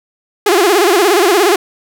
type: tone with vibrato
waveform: sawtooth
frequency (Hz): 379.3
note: F#4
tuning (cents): +43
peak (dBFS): -4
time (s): 0.46-1.56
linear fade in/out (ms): 5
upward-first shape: sine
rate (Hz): 17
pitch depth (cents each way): 200
effects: none